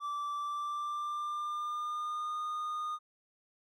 triangle tone with pitch glide, 1165 to 1225.7 Hz, D6 to D#6, -14 to -26 cents, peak -32 dBFS, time 0-2.99 s, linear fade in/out 50 ms, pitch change +88 cents, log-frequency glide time 0.35-2.4 s, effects none

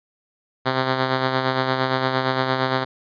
5% pulse tone with tremolo, 130.81 Hz, C3, in tune, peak -6 dBFS, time 0.65-2.85 s, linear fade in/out 20 ms, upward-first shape sine, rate 8.7 Hz, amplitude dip 45%, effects resampled to 11025 Hz

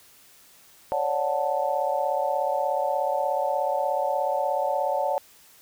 sine chord, D major seventh, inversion third, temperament just, 550.6 / 587.3 / 734.2 / 881 Hz, C#5 / D5 / F#5 / A5, -12 / 0 / -14 / +2 cents, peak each -28 dBFS, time 0.92-5.18 s, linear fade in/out 0 ms, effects white hiss -54 dBFS RMS until 5.61 s

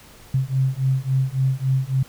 sine beating tone pair, 130.81 / 134.41 Hz, C3 / C3, 0 / +47 cents, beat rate 3.6 Hz, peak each -21 dBFS, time 0.34-2.03 s, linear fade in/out 5 ms, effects pink hiss -47 dBFS RMS until 2.08 s

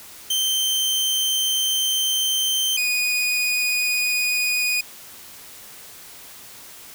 sawtooth tone pair in turn, 3116 / 2473 Hz, G7 / D#7, -11 / -11 cents, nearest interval major third, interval 400 cents, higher first, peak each -16 dBFS, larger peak neither, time 0.3-2.77 / 2.77-4.81 s, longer first, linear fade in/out 5 ms, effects white hiss -42 dBFS RMS until 6.94 s

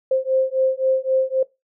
sine beating tone pair, 523.3 / 527.1 Hz, C5 / C5, 0 / +13 cents, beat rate 3.8 Hz, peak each -20 dBFS, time 0.11-1.43 s, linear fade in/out 5 ms, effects noise-tail reverb RT60 0.2 s tail -20 dB re dry

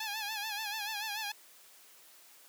10% pulse tone with vibrato, 848 Hz, G#5, 36 cents sharp, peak -27 dBFS, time 0-1.32 s, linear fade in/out 5 ms, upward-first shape sine, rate 6.9 Hz, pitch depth 83 cents each way, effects white hiss -58 dBFS RMS until 2.48 s + high-pass 300 Hz 12 dB/octave

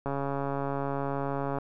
click train, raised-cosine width 1 ms, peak -18 dBFS, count 213, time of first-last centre 0.06-1.585 s, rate 139 Hz, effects none

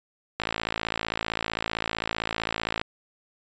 click train, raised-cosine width 0.3 ms, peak -10 dBFS, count 135, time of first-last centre 0.4-2.814 s, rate 55.5 Hz, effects resampled to 16000 Hz

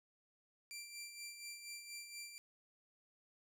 15% pulse tone with tremolo, 2358 Hz, D7, 6 cents sharp, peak -39 dBFS, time 0.71-2.38 s, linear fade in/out 0 ms, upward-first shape sine, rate 4.2 Hz, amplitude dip 55%, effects none

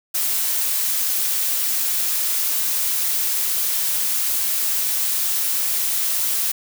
blue noise, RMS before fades -21 dBFS, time 0.14-6.52 s, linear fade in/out 10 ms, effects none

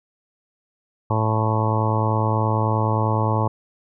harmonic tone, 109.6 Hz, A2, 6 cents flat, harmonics 1 / 2 / 3 / 4 / 5 / 6 / 7 / 8 / 9 / 10, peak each -20 / -29 / -30 / -30 / -29 / -32 / -34 / -26 / -29 / -29 dBFS, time 1.1-3.48 s, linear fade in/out 5 ms, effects none

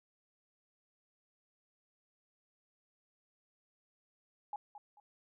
sine tone with echo, 830.6 Hz, G#5, in tune, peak -37 dBFS, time 4.53-4.56 s, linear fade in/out 2 ms, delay 220 ms, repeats 2, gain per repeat -11 dB, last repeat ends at 5 s, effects none

